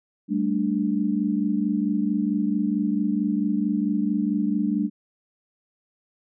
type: chord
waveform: sine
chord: G suspended second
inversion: none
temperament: just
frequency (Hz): 196 / 220.5 / 294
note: G3 / A3 / D4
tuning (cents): 0 / +4 / +2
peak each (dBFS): -25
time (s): 0.28-4.9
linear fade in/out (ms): 50
effects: none